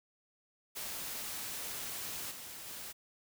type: noise with level steps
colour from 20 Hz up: white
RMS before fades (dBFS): -41 / -47 / -45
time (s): 0.75-2.93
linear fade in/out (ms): 20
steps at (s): 2.3 / 2.66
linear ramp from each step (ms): 20
effects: none